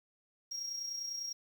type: tone with amplitude modulation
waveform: triangle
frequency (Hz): 5600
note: F8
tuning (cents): +4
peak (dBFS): -34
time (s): 0.51-1.33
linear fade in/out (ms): 10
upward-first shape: sine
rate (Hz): 30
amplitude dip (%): 50
effects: 10-bit